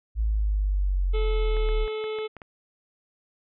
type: linear sweep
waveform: sine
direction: down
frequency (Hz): 55 to 37.2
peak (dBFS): -21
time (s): 0.15-1.88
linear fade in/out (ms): 50
type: harmonic tone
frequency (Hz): 433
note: A4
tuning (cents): -28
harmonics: 1 / 2 / 3 / 5 / 6 / 7 / 8 / 9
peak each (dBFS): -28 / -45 / -42 / -42 / -49 / -46 / -46 / -53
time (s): 1.13-2.28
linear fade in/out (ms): 20
type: clicks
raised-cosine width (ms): 0.5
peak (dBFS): -27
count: 7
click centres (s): 1.568 / 1.689 / 1.879 / 2.041 / 2.187 / 2.367 / 2.418
effects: none